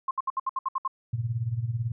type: tone bursts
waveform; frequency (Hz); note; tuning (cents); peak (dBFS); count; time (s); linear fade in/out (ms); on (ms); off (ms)
sine; 1063; C6; +27; -24; 9; 0.08-0.878; 5; 30; 66
type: tone with tremolo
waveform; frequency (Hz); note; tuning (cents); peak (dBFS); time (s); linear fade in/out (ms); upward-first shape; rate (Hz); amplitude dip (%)
sine; 116.54; A#2; 0; -23; 1.13-1.92; 5; sine; 18; 75
effects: none